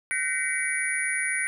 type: tone cluster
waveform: sine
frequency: 1519 / 1890 / 2038 / 2271 / 9630 Hz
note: F#6 / A#6 / C7 / C#7 / D9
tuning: +45 / +23 / -46 / +41 / +42 cents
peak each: -31 dBFS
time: 0.11-1.47 s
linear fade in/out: 0 ms
effects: none